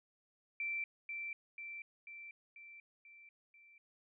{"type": "tone with echo", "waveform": "sine", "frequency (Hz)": 2342, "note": "D7", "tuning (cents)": -5, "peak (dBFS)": -36, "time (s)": [0.6, 0.84], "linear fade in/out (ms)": 2, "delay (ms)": 490, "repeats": 6, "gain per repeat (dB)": -4, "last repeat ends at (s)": 3.78, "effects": []}